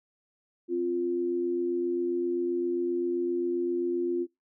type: tone pair together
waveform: sine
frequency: 261.6 / 349.2 Hz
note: C4 / F4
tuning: 0 / 0 cents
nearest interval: perfect fourth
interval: 500 cents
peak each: -34 / -26 dBFS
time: 0.68-4.27 s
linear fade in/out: 50 ms
effects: noise-tail reverb RT60 0.2 s tail -23 dB re dry